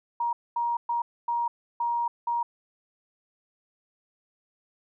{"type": "tone bursts at uneven times", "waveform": "sine", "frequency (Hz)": 945, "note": "A#5", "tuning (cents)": 23, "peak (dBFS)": -24, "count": 6, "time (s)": [[0.2, 0.33], [0.56, 0.77], [0.89, 1.02], [1.28, 1.48], [1.8, 2.08], [2.27, 2.43]], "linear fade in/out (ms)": 5, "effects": []}